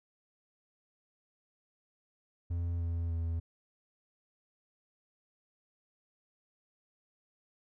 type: tone with pitch steps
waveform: triangle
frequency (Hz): 85.7 / 84.37 / 83.07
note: F2 / E2 / E2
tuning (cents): -32 / +41 / +14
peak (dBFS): -29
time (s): 2.5-3.4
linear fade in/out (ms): 10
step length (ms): 300
effects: none